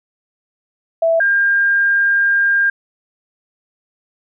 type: tone pair in turn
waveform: sine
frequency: 659.3 / 1604.7 Hz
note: E5 / G6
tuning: 0 / +40 cents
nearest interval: octave + minor third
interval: 1540 cents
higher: second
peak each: -11 dBFS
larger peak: neither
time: 1.02-1.2 / 1.2-2.7 s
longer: second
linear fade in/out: 5 ms
effects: none